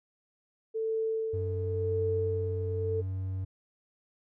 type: tone with tremolo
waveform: sine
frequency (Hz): 444.1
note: A4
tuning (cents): +16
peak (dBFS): -27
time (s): 0.74-3.02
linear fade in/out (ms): 20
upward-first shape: sine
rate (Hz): 0.93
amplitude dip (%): 55
type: tone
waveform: triangle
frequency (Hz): 94.6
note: F#2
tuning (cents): +39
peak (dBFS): -29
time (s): 1.33-3.45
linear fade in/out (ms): 10
effects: none